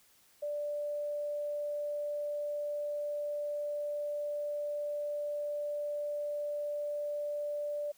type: tone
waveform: sine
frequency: 587.3 Hz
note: D5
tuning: in tune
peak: -33 dBFS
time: 0.42-7.92 s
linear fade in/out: 10 ms
effects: white hiss -65 dBFS RMS until 7.97 s